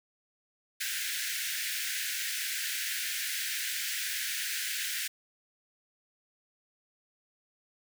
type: high-pass noise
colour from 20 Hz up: pink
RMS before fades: -34 dBFS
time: 0.8-5.08 s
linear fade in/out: 10 ms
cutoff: 1500 Hz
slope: 96 dB/octave
effects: none